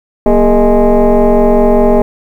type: tone with frequency modulation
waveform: sine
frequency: 191.5 Hz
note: G3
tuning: 40 cents flat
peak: -3 dBFS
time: 0.26-2.02 s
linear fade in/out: 2 ms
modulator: 214 Hz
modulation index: 2.6
effects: tanh soft clip ceiling -2 dBFS + 7-bit